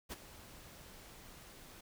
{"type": "noise with ADSR envelope", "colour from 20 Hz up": "pink", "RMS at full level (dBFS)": -42, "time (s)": [0.09, 1.81], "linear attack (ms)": 33, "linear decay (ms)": 24, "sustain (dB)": -13, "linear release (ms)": 7, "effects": []}